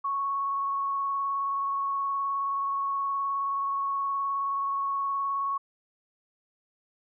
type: tone with vibrato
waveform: sine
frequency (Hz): 1106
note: C#6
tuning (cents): -4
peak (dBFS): -26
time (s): 0.04-5.58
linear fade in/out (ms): 10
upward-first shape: triangle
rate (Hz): 19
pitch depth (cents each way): 17
effects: none